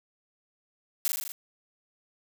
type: noise with echo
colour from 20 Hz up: blue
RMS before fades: -27 dBFS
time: 1.05-1.08 s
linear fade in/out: 0 ms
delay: 40 ms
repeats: 6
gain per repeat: -2 dB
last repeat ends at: 1.32 s
effects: none